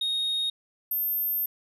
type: tone pair in turn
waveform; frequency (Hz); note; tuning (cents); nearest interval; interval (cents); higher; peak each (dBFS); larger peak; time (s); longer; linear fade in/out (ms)
sine; 3729 / 13289; A#7 / G#9; 0 / 0; octave + minor seventh; 2200; second; -22; neither; 0.01-0.5 / 0.91-1.46; second; 5
effects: tanh soft clip ceiling -24 dBFS